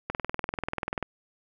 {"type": "click train", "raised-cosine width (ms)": 0.5, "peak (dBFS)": -14, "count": 20, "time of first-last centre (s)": [0.1, 1.027], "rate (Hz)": 20.5, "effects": []}